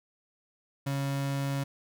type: tone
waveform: 35% pulse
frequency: 138.59 Hz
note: C#3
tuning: in tune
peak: -27 dBFS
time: 0.86-1.64 s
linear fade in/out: 10 ms
effects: none